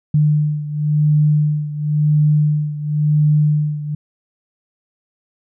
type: beating tone pair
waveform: sine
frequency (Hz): 150 / 150.95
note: D3 / D3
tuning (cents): +37 / +48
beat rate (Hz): 0.95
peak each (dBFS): -14 / -18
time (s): 0.14-3.95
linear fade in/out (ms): 5
effects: none